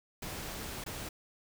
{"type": "noise with dropouts", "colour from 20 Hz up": "pink", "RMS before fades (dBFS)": -41, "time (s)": [0.22, 1.09], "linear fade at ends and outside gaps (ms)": 5, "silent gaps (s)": [0.84, 0.862], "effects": []}